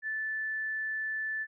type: tone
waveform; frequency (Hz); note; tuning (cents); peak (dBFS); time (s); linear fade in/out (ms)
sine; 1752; A6; -8; -31; 0.02-1.47; 50
effects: none